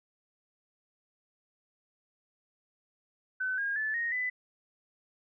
sine tone with pitch steps, 1516 / 1624.8 / 1741.4 / 1866.4 / 2000 Hz, F#6 / G#6 / A6 / A#6 / B6, +42 / -38 / -18 / +2 / +21 cents, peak -29 dBFS, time 3.4-4.3 s, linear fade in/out 10 ms, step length 180 ms, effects none

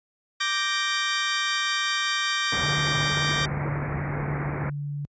20% pulse chord, G minor, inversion second, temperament equal, 1174.7 / 1568 / 1864.7 Hz, D6 / G6 / Bb6, 0 / 0 / 0 cents, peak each -23 dBFS, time 0.4-3.46 s, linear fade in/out 10 ms
pink low-pass noise, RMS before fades -31 dBFS, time 2.52-4.7 s, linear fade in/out 5 ms, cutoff 2300 Hz, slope 96 dB/octave
sine tone with pitch glide, 146.83 to 144.47 Hz, D3 to D3, 0 to -28 cents, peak -28 dBFS, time 2.63-5.05 s, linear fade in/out 0 ms, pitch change -28 cents, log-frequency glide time 3.23-3.6 s
effects high-pass 60 Hz 12 dB/octave + resampled to 16000 Hz

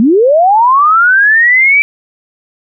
sine linear sweep, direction up, 206.9 to 2333 Hz, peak -4 dBFS, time 0-1.82 s, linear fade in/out 0 ms, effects none

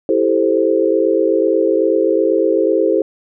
sine chord, A minor seventh, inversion second, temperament equal, 329.6 / 392 / 440 / 523.3 Hz, E4 / G4 / A4 / C5, 0 / 0 / 0 / 0 cents, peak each -17 dBFS, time 0.09-3.02 s, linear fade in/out 2 ms, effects none

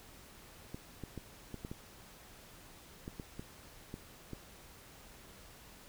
clicks, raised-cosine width 3 ms, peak -29 dBFS, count 11, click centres 0.745 / 1.037 / 1.177 / 1.543 / 1.649 / 1.715 / 3.079 / 3.198 / 3.395 / 3.941 / 4.333 s, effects pink hiss -56 dBFS RMS until 5.88 s

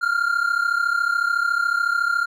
triangle tone pair together, 1379 / 1412.9 Hz, F6 / F6, -22 / +20 cents, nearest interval unison, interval 42 cents, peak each -20 / -19 dBFS, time 0.01-2.26 s, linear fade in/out 20 ms, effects none

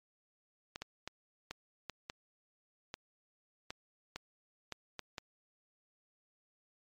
clicks, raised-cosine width 0.2 ms, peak -23 dBFS, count 12, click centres 0.759 / 0.82 / 1.076 / 1.51 / 1.897 / 2.099 / 2.941 / 3.705 / 4.16 / 4.723 / 4.993 / 5.182 s, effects MP3 96 kbps

